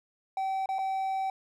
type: tone with dropouts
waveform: triangle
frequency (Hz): 769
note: G5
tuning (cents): -33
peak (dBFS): -26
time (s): 0.37-1.3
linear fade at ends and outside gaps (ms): 2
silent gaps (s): 0.659-0.689 / 0.785-0.789
effects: none